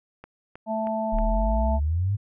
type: click train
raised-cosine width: 0.5 ms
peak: -26 dBFS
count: 4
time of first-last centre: 0.24-1.186 s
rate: 3.17 Hz
type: harmonic tone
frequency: 220 Hz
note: A3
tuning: in tune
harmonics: 1 / 3 / 4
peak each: -29 / -27 / -30 dBFS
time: 0.66-1.8 s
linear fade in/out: 50 ms
type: exponential sweep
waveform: sine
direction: up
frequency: 34.65 to 106.2 Hz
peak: -21 dBFS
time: 1.12-2.17 s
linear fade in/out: 20 ms
effects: none